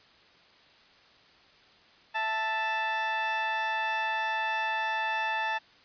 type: tone pair together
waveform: 20% pulse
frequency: 659.6 / 880 Hz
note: E5 / A5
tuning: +1 / 0 cents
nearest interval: perfect fourth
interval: 499 cents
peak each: -34 / -23 dBFS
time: 2.14-5.59 s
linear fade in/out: 20 ms
effects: white hiss -58 dBFS RMS until 5.84 s + resampled to 11025 Hz